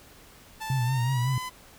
sawtooth tone with pitch glide, 880 to 1010.9 Hz, A5 to B5, 0 to +40 cents, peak -29 dBFS, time 0.6-1.5 s, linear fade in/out 20 ms, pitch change +240 cents, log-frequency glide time 0.82-1.36 s
sine tone with vibrato, 126.6 Hz, B2, 43 cents sharp, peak -23 dBFS, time 0.7-1.38 s, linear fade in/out 2 ms, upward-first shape sine, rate 5.4 Hz, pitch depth 100 cents each way
effects pink hiss -52 dBFS RMS until 1.78 s

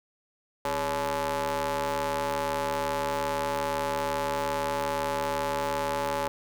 sawtooth ring-modulated tone, 149.6 Hz, D3, 32 cents sharp, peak -20 dBFS, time 0.65-6.28 s, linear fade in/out 0 ms, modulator 712 Hz, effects none

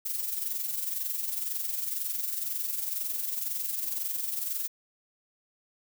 violet noise with amplitude modulation, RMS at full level -30 dBFS, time 0.05-4.68 s, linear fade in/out 10 ms, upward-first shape sine, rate 22 Hz, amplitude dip 55%, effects none

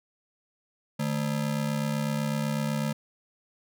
square ring-modulated tone, 185 Hz, F#3, in tune, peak -24 dBFS, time 0.99-2.93 s, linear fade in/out 10 ms, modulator 34 Hz, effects none

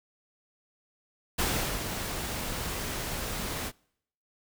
pink noise with ADSR envelope, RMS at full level -27 dBFS, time 1.38-3.72 s, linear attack 14 ms, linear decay 390 ms, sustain -7 dB, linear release 50 ms, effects noise-tail reverb RT60 0.7 s tail -26 dB re dry

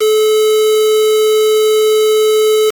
triangle tone with quantisation, 431.7 Hz, A4, 33 cents flat, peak -6 dBFS, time 0-2.71 s, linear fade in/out 20 ms, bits 3, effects AAC 64 kbps

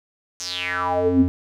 square tone with band-pass filter sweep, 90 Hz, F#2, 47 cents flat, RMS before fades -21 dBFS, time 0.4-1.28 s, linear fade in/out 0 ms, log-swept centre 6400 to 190 Hz, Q 6.1, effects none

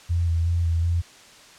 sine tone with vibrato, 84.3 Hz, E2, 39 cents sharp, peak -19 dBFS, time 0.09-1.02 s, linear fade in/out 20 ms, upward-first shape square, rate 2.7 Hz, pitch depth 24 cents each way, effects white hiss -48 dBFS RMS until 1.58 s + low-pass 7000 Hz 12 dB/octave

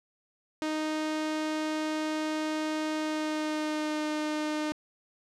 sawtooth tone with pitch glide, 310 to 304.7 Hz, D#4 to D#4, -6 to -36 cents, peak -25 dBFS, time 0.62-4.72 s, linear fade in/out 0 ms, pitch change -30 cents, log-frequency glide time 2.95-4.04 s, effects low-pass 7000 Hz 12 dB/octave

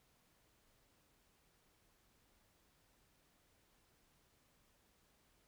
silence, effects pink hiss -74 dBFS RMS until 5.47 s

